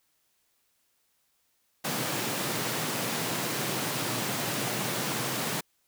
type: high-pass noise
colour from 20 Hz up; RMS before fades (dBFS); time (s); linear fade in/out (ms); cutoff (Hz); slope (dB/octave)
pink; -31; 1.84-5.61; 10; 110; 96
effects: white hiss -72 dBFS RMS until 5.87 s